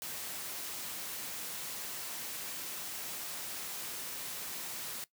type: high-pass noise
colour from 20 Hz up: white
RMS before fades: -41 dBFS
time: 0.02-5.04 s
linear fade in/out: 0 ms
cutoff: 110 Hz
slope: 12 dB/octave
effects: noise-tail reverb RT60 0.1 s tail -18 dB re dry